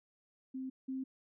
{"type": "tone pair in turn", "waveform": "sine", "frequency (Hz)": [261.6, 263.3], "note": ["C4", "C4"], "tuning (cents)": [0, 11], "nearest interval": "unison", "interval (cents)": 11, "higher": "second", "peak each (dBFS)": [-38, -36], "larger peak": "second", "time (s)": [[0.54, 0.7], [0.88, 1.04]], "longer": "neither", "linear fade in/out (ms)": 10, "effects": []}